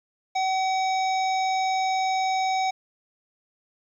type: harmonic tone with a mistuned harmonic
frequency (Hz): 758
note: F#5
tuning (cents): +42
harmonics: 1 / 3 / 5 / 7 / 9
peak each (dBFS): -22 / -32 / -36 / -39 / -41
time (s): 0.35-2.71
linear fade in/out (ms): 10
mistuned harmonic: 9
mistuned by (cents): -54
effects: 10-bit

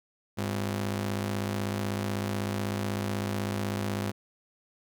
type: ring-modulated tone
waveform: sawtooth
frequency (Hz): 152.1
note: D#3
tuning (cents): -39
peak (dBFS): -22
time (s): 0.37-4.12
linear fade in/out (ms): 20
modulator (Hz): 48
effects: none

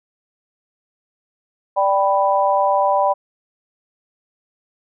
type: chord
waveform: sine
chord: G major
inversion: second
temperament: equal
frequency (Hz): 587.3 / 784 / 987.8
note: D5 / G5 / B5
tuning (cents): 0 / 0 / 0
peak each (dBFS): -18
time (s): 1.76-3.14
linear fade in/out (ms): 20
effects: none

